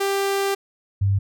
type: tone pair in turn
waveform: sawtooth / sine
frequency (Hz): 394.6 / 98.65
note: G4 / G2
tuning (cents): +11 / +11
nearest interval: 2 octaves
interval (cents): 2400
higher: first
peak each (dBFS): -16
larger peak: neither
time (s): 0-0.55 / 1.01-1.19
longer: first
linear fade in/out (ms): 10
effects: none